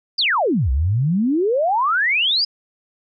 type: exponential two-way sweep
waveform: sine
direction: down then up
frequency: 5080 to 61.1 to 5080 Hz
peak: -15 dBFS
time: 0.18-2.45 s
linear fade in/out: 10 ms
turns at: 0.71 s
effects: none